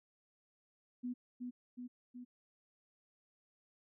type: tone with echo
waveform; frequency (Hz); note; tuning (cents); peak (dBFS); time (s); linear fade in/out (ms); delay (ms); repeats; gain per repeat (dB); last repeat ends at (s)
sine; 246.9; B3; 0; -37; 1.03-1.14; 20; 370; 3; -3; 2.25
effects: none